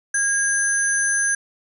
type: tone cluster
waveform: sine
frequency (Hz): 1632 / 6130 / 9730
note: G#6 / G8 / D#9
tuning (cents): -31 / -40 / -40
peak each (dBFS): -20 / -23 / -24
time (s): 0.14-1.35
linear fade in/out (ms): 5
effects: none